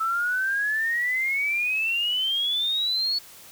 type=exponential sweep; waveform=sine; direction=up; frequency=1308 to 4439 Hz; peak=-22 dBFS; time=0-3.19 s; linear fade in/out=10 ms; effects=white hiss -47 dBFS RMS until 3.51 s